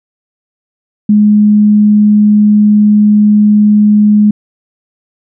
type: tone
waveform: sine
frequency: 209.4 Hz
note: G#3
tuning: 15 cents sharp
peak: -3 dBFS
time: 1.09-4.31 s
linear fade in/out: 5 ms
effects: none